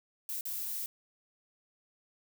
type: noise with dropouts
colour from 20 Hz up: violet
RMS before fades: -37 dBFS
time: 0.29-0.86 s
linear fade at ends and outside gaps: 1 ms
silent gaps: 0.41-0.454 s
effects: none